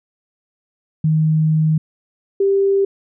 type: tone pair in turn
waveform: sine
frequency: 156.7 / 393.6 Hz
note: D#3 / G4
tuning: +13 / +7 cents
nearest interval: octave + major third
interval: 1594 cents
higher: second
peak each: -12 dBFS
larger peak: neither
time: 1.04-1.78 / 2.4-2.85 s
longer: first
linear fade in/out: 5 ms
effects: none